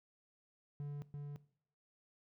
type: tone with echo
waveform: triangle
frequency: 144.6 Hz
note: D3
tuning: 27 cents flat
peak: -38 dBFS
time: 0.8-1.02 s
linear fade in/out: 0 ms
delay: 340 ms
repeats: 1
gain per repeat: -2 dB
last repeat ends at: 1.36 s
effects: noise-tail reverb RT60 0.6 s tail -19 dB re dry